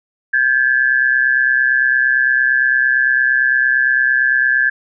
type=tone pair together; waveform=sine; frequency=1584 / 1712.8 Hz; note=G6 / A6; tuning=+18 / -47 cents; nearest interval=minor second; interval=135 cents; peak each=-14 dBFS; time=0.33-4.7 s; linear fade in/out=10 ms; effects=none